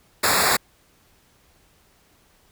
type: noise with comb filter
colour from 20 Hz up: pink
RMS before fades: -19 dBFS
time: 0.23-0.57 s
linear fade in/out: 10 ms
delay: 0.33 ms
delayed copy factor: -1
effects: pink hiss -59 dBFS RMS until 2.51 s